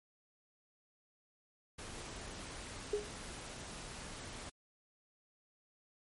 pink noise, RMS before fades -47 dBFS, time 1.78-4.5 s, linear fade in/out 10 ms
sine tone with exponential decay, 415.3 Hz, G#4, in tune, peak -28 dBFS, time 2.93-3.13 s, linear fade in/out 5 ms, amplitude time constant 42 ms
effects MP3 48 kbps

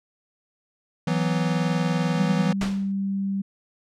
square chord, E suspended second, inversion none, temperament equal, 164.81 / 185 / 246.9 Hz, E3 / F#3 / B3, 0 / 0 / 0 cents, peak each -24 / -27 / -30 dBFS, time 1.07-2.53 s, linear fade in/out 5 ms
sine tone, 196 Hz, G3, in tune, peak -23 dBFS, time 2.16-3.42 s, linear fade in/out 10 ms
pink noise with exponential decay, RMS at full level -26 dBFS, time 2.61-2.92 s, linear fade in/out 2 ms, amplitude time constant 67 ms
effects low-pass 6000 Hz 12 dB/octave

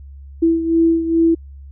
sine beating tone pair, 329.6 / 332 Hz, E4 / E4, 0 / +12 cents, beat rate 2.4 Hz, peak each -13 / -19 dBFS, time 0.42-1.35 s, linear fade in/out 10 ms, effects added 69 Hz sine -34 dBFS peak until 1.71 s

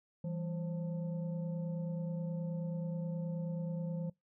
sine tone with frequency modulation, 165.3 Hz, E3, 5 cents sharp, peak -35 dBFS, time 0.24-4.1 s, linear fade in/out 5 ms, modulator 360 Hz, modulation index 0.61, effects noise-tail reverb RT60 0.2 s tail -24 dB re dry

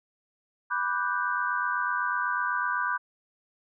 sine chord, G major seventh, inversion first, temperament equal, 987.8 / 1174.7 / 1480 / 1568 Hz, B5 / D6 / F#6 / G6, 0 / 0 / 0 / 0 cents, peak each -31 dBFS, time 0.7-2.98 s, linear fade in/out 20 ms, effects none

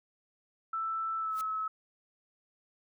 sine tone with pitch glide, 1324 to 1293 Hz, E6 to E6, +7 to -34 cents, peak -31 dBFS, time 0.73-1.68 s, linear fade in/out 5 ms, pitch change -41 cents, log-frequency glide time 1.18-1.37 s
white noise with exponential growth, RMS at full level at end -42 dBFS, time 1.29-1.41 s, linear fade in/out 1 ms, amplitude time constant 24 ms
effects none

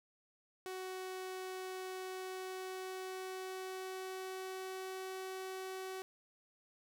sawtooth tone with pitch glide, 373.4 to 377.3 Hz, F#4 to F#4, +16 to +34 cents, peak -38 dBFS, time 0.66-6.02 s, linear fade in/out 0 ms, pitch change +18 cents, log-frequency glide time 1.91-5.12 s, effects none

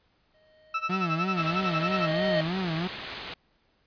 square tone with exponential growth, 622.3 Hz, D#5, in tune, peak -23 dBFS, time 0.34-2.41 s, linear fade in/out 5 ms, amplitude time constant 450 ms
30% pulse tone with tremolo, 1317 Hz, E6, 2 cents flat, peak -22 dBFS, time 0.74-2.07 s, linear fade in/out 5 ms, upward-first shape sine, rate 11 Hz, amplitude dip 90%
35% pulse tone with vibrato, 174.61 Hz, F3, in tune, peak -26 dBFS, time 0.89-2.88 s, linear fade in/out 10 ms, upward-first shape sine, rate 3.1 Hz, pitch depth 160 cents each way
white low-pass noise, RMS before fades -39 dBFS, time 1.37-3.34 s, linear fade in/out 5 ms, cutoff 4300 Hz, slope 48 dB/octave
effects pink hiss -68 dBFS RMS until 3.86 s + resampled to 11025 Hz

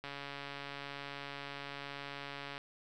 click train, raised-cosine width 0.3 ms, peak -27 dBFS, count 359, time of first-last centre 0.04-2.579 s, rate 141 Hz, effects none

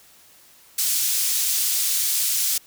pink high-pass noise, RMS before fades -22 dBFS, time 0.78-2.58 s, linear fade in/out 5 ms, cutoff 5600 Hz, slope 12 dB/octave, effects white hiss -52 dBFS RMS until 2.66 s

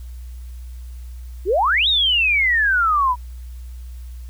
sine exponential two-way sweep, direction up then down, 330 to 3852 to 957 Hz, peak -14 dBFS, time 1.45-3.16 s, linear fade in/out 50 ms, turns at 1.88 s, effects added 61 Hz sine -31 dBFS peak until 4.29 s + white hiss -54 dBFS RMS until 4.29 s

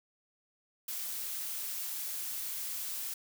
blue noise, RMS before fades -38 dBFS, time 0.88-3.14 s, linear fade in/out 5 ms, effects none

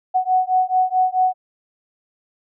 sine beating tone pair, 740 / 744.6 Hz, F#5 / F#5, 0 / +11 cents, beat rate 4.6 Hz, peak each -18 dBFS, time 0.14-1.34 s, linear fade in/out 20 ms, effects none

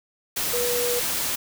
sine tone in noise, 485.3 Hz, B4, 30 cents flat, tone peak -24 dBFS, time 0.53-1 s, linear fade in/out 10 ms, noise white, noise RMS -26 dBFS, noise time 0.36-1.36 s, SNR -1 dB, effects none

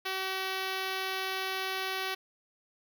5% pulse tone with notch filter, 380.1 Hz, F#4, 47 cents sharp, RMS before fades -34 dBFS, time 0.05-2.15 s, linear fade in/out 10 ms, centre 8400 Hz, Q 0.83, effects none

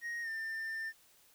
triangle tone with pitch glide, 1874 to 1793.5 Hz, A#6 to A6, +9 to +33 cents, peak -35 dBFS, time 0.01-0.93 s, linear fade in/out 50 ms, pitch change -76 cents, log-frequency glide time 0.22-0.29 s, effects white hiss -65 dBFS RMS until 1.34 s

